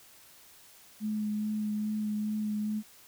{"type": "tone with vibrato", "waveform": "sine", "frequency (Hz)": 212.2, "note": "G#3", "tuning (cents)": 38, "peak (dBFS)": -29, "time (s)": [1, 2.83], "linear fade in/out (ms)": 50, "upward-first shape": "sine", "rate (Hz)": 2.4, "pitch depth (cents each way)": 14, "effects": ["white hiss -56 dBFS RMS until 3.07 s"]}